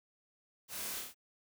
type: noise with echo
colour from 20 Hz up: white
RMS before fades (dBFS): -44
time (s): 0.68-1.03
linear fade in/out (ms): 50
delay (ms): 29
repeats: 4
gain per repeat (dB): -2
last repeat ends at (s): 1.146
effects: none